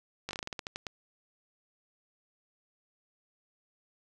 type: slowing click train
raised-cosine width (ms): 0.2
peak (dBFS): -19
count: 12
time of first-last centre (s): 0.29-0.868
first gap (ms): 19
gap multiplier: 1.19
effects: none